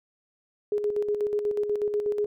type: tone with tremolo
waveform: sine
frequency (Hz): 415.6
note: G#4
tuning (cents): +1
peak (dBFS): -22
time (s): 0.72-2.26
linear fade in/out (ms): 2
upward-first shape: square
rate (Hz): 8.2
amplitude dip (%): 50
effects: none